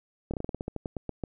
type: slowing click train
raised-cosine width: 2 ms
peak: -19 dBFS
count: 14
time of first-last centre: 0.31-1.238 s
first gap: 27 ms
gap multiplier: 1.15
effects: none

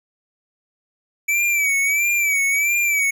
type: tone with vibrato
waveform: square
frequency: 2300 Hz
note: D7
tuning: 37 cents flat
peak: -17 dBFS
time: 1.28-3.11 s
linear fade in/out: 10 ms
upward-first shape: sine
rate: 1.5 Hz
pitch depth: 72 cents each way
effects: none

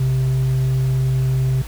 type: tone with hard clipping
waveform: triangle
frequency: 130.81 Hz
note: C3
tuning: in tune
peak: -14 dBFS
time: 0-1.62 s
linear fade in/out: 5 ms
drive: 1 dB
effects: added 56 Hz sine -29 dBFS peak until 1.67 s + pink hiss -39 dBFS RMS until 1.67 s

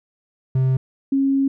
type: tone pair in turn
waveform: triangle / sine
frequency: 130.81 / 272.6 Hz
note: C3 / C#4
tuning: 0 / -29 cents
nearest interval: octave + minor second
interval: 1271 cents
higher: second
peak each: -13 / -15 dBFS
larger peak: first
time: 0.55-0.77 / 1.12-1.48 s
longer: second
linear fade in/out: 5 ms
effects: none

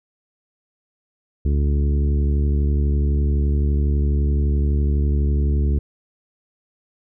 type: harmonic tone with a mistuned harmonic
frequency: 71.9 Hz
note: D2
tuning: 36 cents flat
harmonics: 1 / 2 / 3 / 4 / 5 / 6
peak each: -16 / -26 / -29 / -33 / -33 / -37 dBFS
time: 1.45-5.79 s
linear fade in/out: 5 ms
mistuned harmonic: 1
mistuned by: -21 cents
effects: none

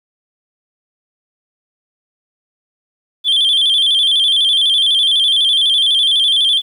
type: tone with vibrato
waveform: sine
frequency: 3315 Hz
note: G#7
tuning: 4 cents flat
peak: -8 dBFS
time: 3.24-6.62 s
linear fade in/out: 50 ms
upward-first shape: square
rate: 12 Hz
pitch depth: 74 cents each way
effects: tanh soft clip ceiling -8 dBFS + 8-bit

